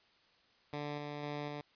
10% pulse tone with tremolo, 146.83 Hz, D3, in tune, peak -30 dBFS, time 0.73-1.61 s, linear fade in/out 2 ms, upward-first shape square, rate 2 Hz, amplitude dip 25%, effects white hiss -68 dBFS RMS until 1.75 s + resampled to 11025 Hz

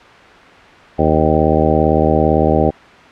harmonic tone, 77.78 Hz, D#2, in tune, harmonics 1 / 2 / 3 / 4 / 5 / 6 / 7 / 8 / 10, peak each -19 / -19 / -19 / -19 / -19 / -19 / -19 / -19 / -19 dBFS, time 0.98-2.71 s, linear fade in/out 20 ms, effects white hiss -39 dBFS RMS until 3.11 s + low-pass 2000 Hz 12 dB/octave

